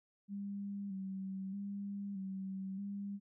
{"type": "tone with vibrato", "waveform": "sine", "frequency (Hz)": 196, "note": "G3", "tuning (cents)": 0, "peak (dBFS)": -39, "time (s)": [0.28, 3.2], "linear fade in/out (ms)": 50, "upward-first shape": "square", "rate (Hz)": 0.8, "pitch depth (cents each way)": 39, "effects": []}